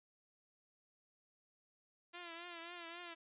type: tone with vibrato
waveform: 5% pulse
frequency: 342.1 Hz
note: F4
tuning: 36 cents flat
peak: -36 dBFS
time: 2.13-3.15 s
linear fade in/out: 20 ms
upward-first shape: triangle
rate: 3.7 Hz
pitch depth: 70 cents each way
effects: resampled to 8000 Hz